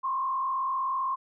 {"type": "tone with frequency modulation", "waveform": "sine", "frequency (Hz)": 1063, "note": "C6", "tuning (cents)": 27, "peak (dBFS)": -26, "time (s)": [0.03, 1.16], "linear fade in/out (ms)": 20, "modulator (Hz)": 44.3, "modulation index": 0.8, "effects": []}